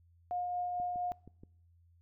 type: tone with tremolo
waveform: sine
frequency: 714 Hz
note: F5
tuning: 38 cents sharp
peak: -32 dBFS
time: 0.31-1.12 s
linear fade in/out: 0 ms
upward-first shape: triangle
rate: 4.4 Hz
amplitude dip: 30%
type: click train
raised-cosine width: 3 ms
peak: -38 dBFS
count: 5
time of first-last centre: 0.8-1.435 s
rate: 6.3 Hz
effects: noise-tail reverb RT60 0.7 s tail -24 dB re dry + added 85 Hz sine -62 dBFS peak until 2.01 s